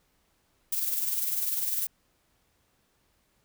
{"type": "noise with tremolo", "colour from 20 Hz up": "violet", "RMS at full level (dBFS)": -27, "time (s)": [0.72, 1.87], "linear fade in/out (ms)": 5, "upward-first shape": "sine", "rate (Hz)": 20, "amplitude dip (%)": 50, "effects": ["pink hiss -70 dBFS RMS until 3.44 s"]}